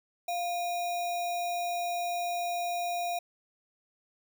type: tone with sample-and-hold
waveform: sine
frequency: 698.5 Hz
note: F5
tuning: in tune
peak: -29 dBFS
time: 0.28-3.19 s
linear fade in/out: 5 ms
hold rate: 3150 Hz
effects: none